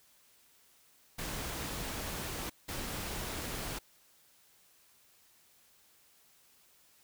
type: noise bursts at uneven times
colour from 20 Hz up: pink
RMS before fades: -39 dBFS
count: 2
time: 1.18-2.5 / 2.68-3.79 s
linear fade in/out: 10 ms
effects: white hiss -65 dBFS RMS until 7.03 s